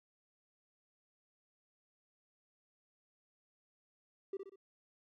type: tone with echo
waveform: triangle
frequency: 390 Hz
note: G4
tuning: 9 cents flat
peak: -33 dBFS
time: 4.33-4.37 s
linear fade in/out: 5 ms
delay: 63 ms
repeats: 3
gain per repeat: -7 dB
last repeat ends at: 4.559 s
effects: tanh soft clip ceiling -34 dBFS